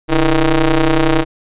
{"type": "ring-modulated tone", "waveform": "sawtooth", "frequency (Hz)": 155.56, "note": "D#3", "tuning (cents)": 0, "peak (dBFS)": -3, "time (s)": [0.08, 1.25], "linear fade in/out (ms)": 50, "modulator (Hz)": 171, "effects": ["resampled to 8000 Hz"]}